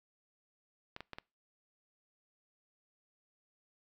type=clicks; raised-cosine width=0.3 ms; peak=-27 dBFS; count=4; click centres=0.964 / 1.006 / 1.133 / 1.185 s; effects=noise-tail reverb RT60 0.3 s tail -25 dB re dry

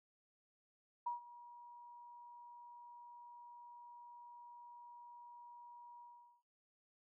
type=tone with ADSR envelope; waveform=sine; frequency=958 Hz; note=A#5; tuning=47 cents sharp; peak=-35 dBFS; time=1.06-6.43 s; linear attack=9 ms; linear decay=130 ms; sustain=-18 dB; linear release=420 ms; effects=noise-tail reverb RT60 0.4 s tail -19 dB re dry

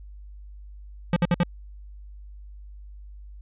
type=tone bursts; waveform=square; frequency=174.2 Hz; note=F3; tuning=4 cents flat; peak=-18 dBFS; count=4; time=1.13-1.433 s; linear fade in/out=2 ms; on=33 ms; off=57 ms; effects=added 50 Hz sine -40 dBFS peak until 3.41 s + resampled to 8000 Hz

